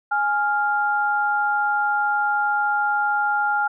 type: tone pair together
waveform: sine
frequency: 831 / 1397.6 Hz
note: G#5 / F6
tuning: +1 / +1 cents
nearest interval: major sixth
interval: 900 cents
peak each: -21 dBFS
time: 0.11-3.68 s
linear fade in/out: 10 ms
effects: none